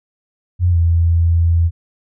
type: tone with pitch glide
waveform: sine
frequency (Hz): 88.9 to 84.1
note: F2 to E2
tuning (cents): +31 to +35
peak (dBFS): -10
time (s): 0.59-1.71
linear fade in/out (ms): 50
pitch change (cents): -96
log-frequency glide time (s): 0.7-0.77
effects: none